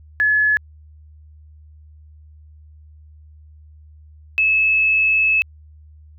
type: tone pair in turn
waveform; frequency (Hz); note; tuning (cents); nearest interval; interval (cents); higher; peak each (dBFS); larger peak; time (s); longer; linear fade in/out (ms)
sine; 1708 / 2598; G#6 / E7; +48 / -26; perfect fifth; 726; second; -13 / -13; neither; 0.2-0.57 / 4.38-5.42; second; 0
effects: added 76 Hz sine -42 dBFS peak until 6.18 s